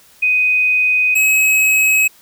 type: tone pair in turn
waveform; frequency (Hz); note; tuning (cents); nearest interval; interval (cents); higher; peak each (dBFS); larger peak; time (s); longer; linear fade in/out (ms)
sine / square; 2500 / 2557; D#7 / D#7; +8 / +47; unison; 39; second; -11; neither; 0.22-1.15 / 1.15-2.08; neither; 10
effects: white hiss -48 dBFS RMS until 2.21 s